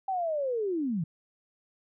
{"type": "linear sweep", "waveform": "sine", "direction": "down", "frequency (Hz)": [784, 148.9], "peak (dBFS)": -27, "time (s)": [0.08, 1.04], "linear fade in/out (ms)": 5, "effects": []}